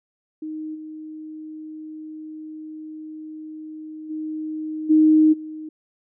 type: tone with level steps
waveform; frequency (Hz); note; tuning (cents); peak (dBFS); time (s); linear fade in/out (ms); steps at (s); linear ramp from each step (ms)
sine; 311.1; D#4; 0; -28 / -33 / -26 / -11 / -31; 0.42-5.69; 5; 0.74 / 4.09 / 4.89 / 5.32; 20
effects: none